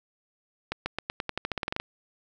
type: accelerating click train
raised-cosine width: 0.3 ms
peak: -13 dBFS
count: 15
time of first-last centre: 0.72-1.8 s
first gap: 140 ms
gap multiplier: 0.9
effects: none

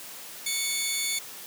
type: tone pair together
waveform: 15% pulse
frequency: 2217 / 3516 Hz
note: C#7 / A7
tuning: 0 / -2 cents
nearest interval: minor sixth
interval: 798 cents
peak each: -23 dBFS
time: 0.46-1.19 s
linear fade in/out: 5 ms
effects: white hiss -42 dBFS RMS until 1.46 s + high-pass 150 Hz 12 dB/octave

